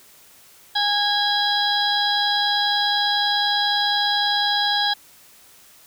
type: harmonic tone with a mistuned harmonic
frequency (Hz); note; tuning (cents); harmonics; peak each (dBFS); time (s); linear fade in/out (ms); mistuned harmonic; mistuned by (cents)
823; G#5; -16; 1 / 2 / 4 / 5 / 6; -23 / -25 / -24 / -23 / -29; 0.75-4.94; 10; 5; -63
effects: white hiss -50 dBFS RMS until 5.86 s